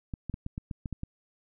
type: clicks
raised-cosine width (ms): 5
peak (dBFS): -22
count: 9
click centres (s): 0.138 / 0.297 / 0.341 / 0.464 / 0.579 / 0.712 / 0.858 / 0.927 / 1.034
effects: none